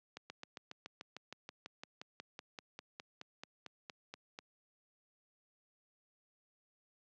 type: slowing click train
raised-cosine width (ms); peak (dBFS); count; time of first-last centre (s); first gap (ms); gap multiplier
0.2; -28; 24; 0.17-4.389; 130; 1.03
effects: high-pass 150 Hz 12 dB/octave + low-pass 6000 Hz 12 dB/octave